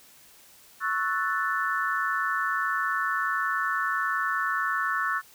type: chord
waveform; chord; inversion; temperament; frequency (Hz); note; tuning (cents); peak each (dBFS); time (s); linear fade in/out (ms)
sine; F# minor seventh; second; equal; 1108.7 / 1318.5 / 1480 / 1760; C#6 / E6 / F#6 / A6; 0 / 0 / 0 / 0; -30; 0.8-5.22; 50
effects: white hiss -54 dBFS RMS until 5.34 s